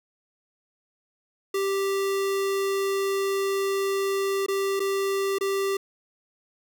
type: tone with dropouts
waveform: square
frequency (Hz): 392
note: G4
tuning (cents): 0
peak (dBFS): -24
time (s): 1.54-5.77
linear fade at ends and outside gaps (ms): 5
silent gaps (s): 4.463-4.483 / 4.796-4.801 / 5.385-5.409
effects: none